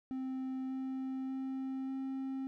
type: tone with pitch steps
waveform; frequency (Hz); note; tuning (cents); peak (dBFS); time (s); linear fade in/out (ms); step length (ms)
triangle; 261.5 / 263.2 / 264.8 / 266.5; C4 / C4 / C4 / C4; -1 / +10 / +21 / +32; -34; 0.11-2.47; 0; 590
effects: none